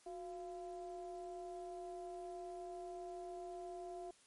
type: ring-modulated tone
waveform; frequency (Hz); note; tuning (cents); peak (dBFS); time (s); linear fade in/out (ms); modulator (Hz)
triangle; 163.6; E3; -13; -40; 0.06-4.11; 5; 527
effects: white hiss -68 dBFS RMS until 4.26 s + MP3 48 kbps